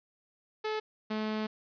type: tone pair in turn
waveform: sawtooth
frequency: 431.7 / 215.8 Hz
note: A4 / A3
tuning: -33 / -33 cents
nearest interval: octave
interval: 1200 cents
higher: first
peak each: -27 dBFS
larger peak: neither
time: 0.64-0.8 / 1.1-1.47 s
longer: second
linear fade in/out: 10 ms
effects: resampled to 11025 Hz + 9-bit